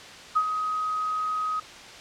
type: tone with ADSR envelope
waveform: sine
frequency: 1260 Hz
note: D#6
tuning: 21 cents sharp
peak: -17 dBFS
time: 0.35-1.6 s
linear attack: 18 ms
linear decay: 61 ms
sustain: -8 dB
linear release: 7 ms
effects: white hiss -43 dBFS RMS until 2 s + low-pass 5000 Hz 12 dB/octave